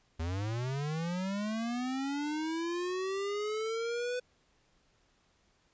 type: linear sweep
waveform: square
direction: up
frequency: 78.4 to 500 Hz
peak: -33 dBFS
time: 0.19-4.2 s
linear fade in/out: 10 ms
effects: pink hiss -70 dBFS RMS until 5.73 s + resampled to 16000 Hz